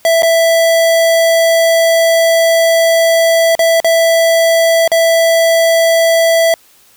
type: tone with dropouts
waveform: square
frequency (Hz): 661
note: E5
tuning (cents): +5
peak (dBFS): -8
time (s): 0.05-6.54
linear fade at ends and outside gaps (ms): 1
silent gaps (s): 0.222-0.231 / 3.552-3.592 / 3.802-3.845 / 4.877-4.917
effects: white hiss -47 dBFS RMS until 6.96 s